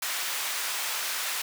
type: high-pass noise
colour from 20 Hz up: pink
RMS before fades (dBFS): -31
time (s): 0.02-1.42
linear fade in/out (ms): 5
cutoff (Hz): 1300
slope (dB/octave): 12
effects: none